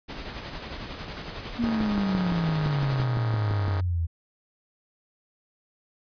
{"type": "noise with tremolo", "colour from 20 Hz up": "pink", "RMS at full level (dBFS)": -35, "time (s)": [0.08, 3.05], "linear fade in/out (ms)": 20, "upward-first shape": "sine", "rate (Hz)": 11, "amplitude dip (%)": 40}
{"type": "exponential sweep", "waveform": "sine", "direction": "down", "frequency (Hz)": [240, 81.3], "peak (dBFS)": -23, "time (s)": [1.58, 4.07], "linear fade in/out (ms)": 20}
{"type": "chord", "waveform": "5% pulse", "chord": "Ab suspended fourth", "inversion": "none", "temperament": "just", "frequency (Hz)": [103.83, 138.43, 155.74], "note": ["Ab2", "Db3", "Eb3"], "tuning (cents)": [0, -2, 2], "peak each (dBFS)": [-28, -28, -28], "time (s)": [1.63, 3.81], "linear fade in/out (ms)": 10}
{"type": "click train", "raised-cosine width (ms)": 3, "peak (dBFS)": -19, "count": 13, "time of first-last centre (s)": [1.64, 3.681], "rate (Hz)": 5.88}
{"effects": ["resampled to 11025 Hz"]}